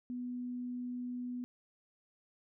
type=tone; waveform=sine; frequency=246.9 Hz; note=B3; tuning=in tune; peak=-37 dBFS; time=0.1-1.44 s; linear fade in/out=0 ms; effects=none